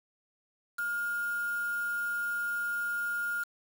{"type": "tone with quantisation", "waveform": "sine", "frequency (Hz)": 1416, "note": "F6", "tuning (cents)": 23, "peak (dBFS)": -30, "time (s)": [0.78, 3.44], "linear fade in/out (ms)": 10, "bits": 7, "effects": []}